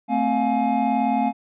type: tone cluster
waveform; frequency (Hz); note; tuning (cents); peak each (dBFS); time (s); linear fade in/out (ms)
triangle; 222.3 / 260.7 / 709 / 840; A3 / C4 / F5 / G#5; +18 / -6 / +26 / +19; -22; 0.08-1.33; 50
effects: resampled to 8000 Hz